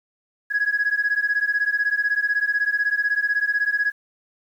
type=beating tone pair; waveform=sine; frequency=1661.2 / 1677.2 Hz; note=G#6 / G#6; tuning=0 / +17 cents; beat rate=16 Hz; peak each=-21 dBFS; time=0.5-3.92 s; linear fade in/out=20 ms; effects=tanh soft clip ceiling -13 dBFS + 9-bit